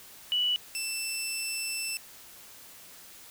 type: tone pair in turn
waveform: sine / 15% pulse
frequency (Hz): 2953 / 2664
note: F#7 / E7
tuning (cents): -4 / +18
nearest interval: major second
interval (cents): 178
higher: first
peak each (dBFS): -24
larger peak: neither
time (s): 0.32-0.56 / 0.75-1.97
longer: second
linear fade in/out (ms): 0
effects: white hiss -50 dBFS RMS until 3.3 s